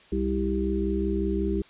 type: harmonic tone with a mistuned harmonic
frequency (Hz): 65.41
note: C2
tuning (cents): 0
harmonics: 1 / 3 / 5 / 6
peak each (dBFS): -29 / -29 / -29 / -29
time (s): 0.12-1.62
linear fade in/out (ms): 5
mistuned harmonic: 1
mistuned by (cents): -24
effects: white hiss -54 dBFS RMS until 1.69 s + resampled to 8000 Hz